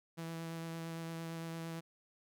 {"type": "tone with vibrato", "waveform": "sawtooth", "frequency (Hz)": 164.81, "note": "E3", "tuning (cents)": 0, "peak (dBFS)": -37, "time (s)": [0.17, 1.81], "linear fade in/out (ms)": 20, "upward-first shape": "sine", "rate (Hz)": 8.8, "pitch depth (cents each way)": 11, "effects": []}